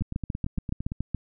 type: two click trains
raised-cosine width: 5 ms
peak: -19 / -15 dBFS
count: 9 / 9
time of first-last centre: 0.01-0.919 / 0.02-1.147 s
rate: 8.8 / 7.1 Hz
effects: none